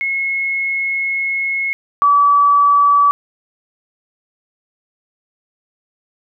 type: tone pair in turn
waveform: sine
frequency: 2174 / 1148 Hz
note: C#7 / D6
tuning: -34 / -40 cents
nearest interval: major seventh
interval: 1106 cents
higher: first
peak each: -16 / -8 dBFS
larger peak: second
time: 0.01-1.73 / 2.02-3.11 s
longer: first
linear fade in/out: 0 ms
effects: none